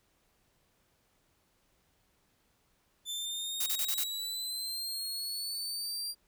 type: exponential sweep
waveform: sawtooth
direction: up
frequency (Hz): 3520 to 4764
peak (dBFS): -32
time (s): 3.05-6.15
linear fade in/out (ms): 50
type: noise bursts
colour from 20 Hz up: blue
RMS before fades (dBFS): -32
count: 5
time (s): 3.6-4.039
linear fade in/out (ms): 5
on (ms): 63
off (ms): 31
effects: pink hiss -72 dBFS RMS until 6.27 s